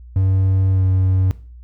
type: tone with pitch glide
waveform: triangle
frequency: 95.3 to 93.93 Hz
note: G2 to F#2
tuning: -48 to +27 cents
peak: -11 dBFS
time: 0.16-1.31 s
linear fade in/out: 0 ms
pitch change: -25 cents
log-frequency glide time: 0.71-0.83 s
effects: noise-tail reverb RT60 0.4 s tail -17 dB re dry + added 60 Hz sine -36 dBFS peak until 1.63 s